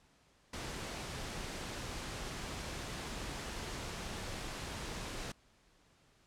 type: noise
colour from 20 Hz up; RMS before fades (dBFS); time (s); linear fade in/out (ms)
pink; -42; 0.53-5.32; 5
effects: pink hiss -68 dBFS RMS until 6.26 s + low-pass 8000 Hz 12 dB/octave